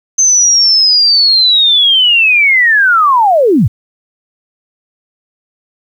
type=linear sweep; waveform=sine; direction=down; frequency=6272 to 79.3 Hz; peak=-5 dBFS; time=0.18-3.68 s; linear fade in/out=10 ms; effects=7-bit